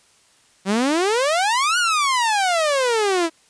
sawtooth exponential two-way sweep, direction up then down, 185 to 1480 to 319 Hz, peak -13 dBFS, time 0.65-3.3 s, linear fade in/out 50 ms, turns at 1.78 s, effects white hiss -56 dBFS RMS until 3.49 s + resampled to 22050 Hz

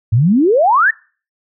sine exponential sweep, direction up, 101.6 to 1864.7 Hz, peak -8 dBFS, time 0.12-0.91 s, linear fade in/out 10 ms, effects noise-tail reverb RT60 0.4 s tail -24 dB re dry

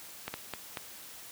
clicks, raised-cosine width 0.3 ms, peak -19 dBFS, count 4, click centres 0.28 / 0.34 / 0.537 / 0.772 s, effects white hiss -48 dBFS RMS until 1.31 s + high-pass 60 Hz 12 dB/octave

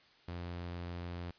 sawtooth tone, 87.2 Hz, F2, 2 cents flat, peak -36 dBFS, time 0.28-1.31 s, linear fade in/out 5 ms, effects white hiss -64 dBFS RMS until 1.38 s + resampled to 11025 Hz

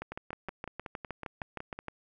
two click trains, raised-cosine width 0.5 ms, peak -22 / -24 dBFS, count 13 / 10, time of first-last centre 0.02-1.883 / 0.12-1.79 s, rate 6.44 / 5.39 Hz, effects none

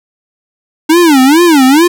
square tone with vibrato, 301 Hz, D4, 43 cents sharp, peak -4 dBFS, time 0.89-1.88 s, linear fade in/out 10 ms, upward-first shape sine, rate 2.3 Hz, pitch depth 270 cents each way, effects none

